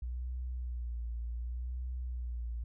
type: tone with vibrato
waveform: sine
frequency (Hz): 60.2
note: B1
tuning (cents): -44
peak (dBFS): -35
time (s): 0.02-2.64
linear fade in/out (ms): 5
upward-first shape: sine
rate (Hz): 0.67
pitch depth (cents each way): 64
effects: none